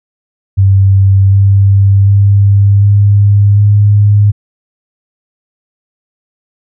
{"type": "tone with pitch steps", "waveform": "sine", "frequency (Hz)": [97.3, 98.72, 100.15, 101.61, 103.09], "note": ["G2", "G2", "G2", "G#2", "G#2"], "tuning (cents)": [-12, 13, 38, -37, -12], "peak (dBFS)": -3, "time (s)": [0.57, 4.32], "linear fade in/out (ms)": 20, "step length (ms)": 750, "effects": []}